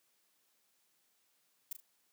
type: noise with echo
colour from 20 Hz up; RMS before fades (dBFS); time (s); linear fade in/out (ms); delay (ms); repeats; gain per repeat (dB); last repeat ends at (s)
violet; -39; 1.71-1.73; 5; 37; 2; -9; 1.804
effects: white hiss -75 dBFS RMS until 2.12 s + high-pass 150 Hz 12 dB/octave